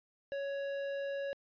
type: tone with tanh clipping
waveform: sine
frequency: 557 Hz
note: C#5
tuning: 8 cents sharp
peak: -37 dBFS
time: 0.32-1.33 s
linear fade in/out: 0 ms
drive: 13 dB
effects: resampled to 11025 Hz